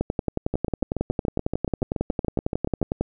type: two click trains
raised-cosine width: 2 ms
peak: -12 / -9 dBFS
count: 17 / 34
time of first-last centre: 0.54-2.816 / 0.01-3.01 s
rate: 7.03 / 11 Hz
effects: none